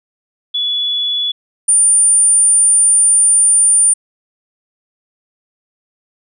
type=tone pair in turn; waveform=sine; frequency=3417 / 9204 Hz; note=G#7 / D9; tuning=+49 / -36 cents; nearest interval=octave + perfect fourth; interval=1715 cents; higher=second; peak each=-14 / -7 dBFS; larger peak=second; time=0.54-1.32 / 1.68-3.94 s; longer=second; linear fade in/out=10 ms; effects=none